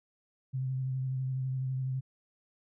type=tone with vibrato; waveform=sine; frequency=130.81 Hz; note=C3; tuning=in tune; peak=-30 dBFS; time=0.53-2.01 s; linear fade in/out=20 ms; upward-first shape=sine; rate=12 Hz; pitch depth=23 cents each way; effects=none